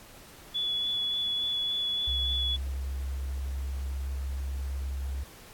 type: tone with vibrato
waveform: sine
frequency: 3415 Hz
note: G#7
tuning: 48 cents sharp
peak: -27 dBFS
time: 0.54-2.57 s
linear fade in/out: 20 ms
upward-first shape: sine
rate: 3.5 Hz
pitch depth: 11 cents each way
type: tone with pitch glide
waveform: sine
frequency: 66.9 to 67.37 Hz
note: C2 to C#2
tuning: +39 to -49 cents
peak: -30 dBFS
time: 2.07-5.24 s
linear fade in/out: 10 ms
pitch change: +12 cents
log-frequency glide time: 2.66-4.37 s
effects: pink hiss -51 dBFS RMS until 5.53 s + AAC 64 kbps